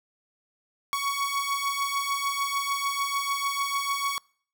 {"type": "beating tone pair", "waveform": "sawtooth", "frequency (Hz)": [1113, 1119.7], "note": ["C#6", "C#6"], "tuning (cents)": [7, 17], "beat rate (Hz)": 6.7, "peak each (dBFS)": [-27, -24], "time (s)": [0.93, 4.18], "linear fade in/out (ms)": 0, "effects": ["noise-tail reverb RT60 0.5 s tail -25 dB re dry"]}